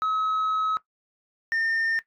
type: tone pair in turn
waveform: sine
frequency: 1282 / 1813 Hz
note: E6 / A#6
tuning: -49 / -49 cents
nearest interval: tritone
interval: 600 cents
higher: second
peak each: -20 dBFS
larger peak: neither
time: 0.02-0.77 / 1.52-1.99 s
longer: first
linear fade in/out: 0 ms
effects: noise-tail reverb RT60 0.1 s tail -17 dB re dry + tanh soft clip ceiling -21 dBFS